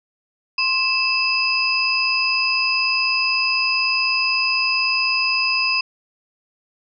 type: tone cluster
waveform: sine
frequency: 1055 / 2631 / 4979 Hz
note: C6 / E7 / D#8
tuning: +14 / -4 / 0 cents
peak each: -26 / -19 / -21 dBFS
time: 0.58-5.81 s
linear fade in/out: 5 ms
effects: none